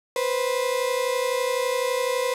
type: tone pair together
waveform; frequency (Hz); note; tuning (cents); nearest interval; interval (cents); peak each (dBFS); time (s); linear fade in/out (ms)
35% pulse; 491.4 / 523.3; B4 / C5; -9 / 0; minor second; 109; -23 / -24; 0.16-2.34; 2
effects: resampled to 32000 Hz + 8-bit